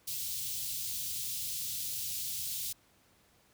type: band-stop noise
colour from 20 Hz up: white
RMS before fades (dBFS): -37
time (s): 0.07-2.73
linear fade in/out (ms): 10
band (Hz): 150 to 3200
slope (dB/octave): 24
effects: pink hiss -66 dBFS RMS until 3.53 s + high-pass 60 Hz 12 dB/octave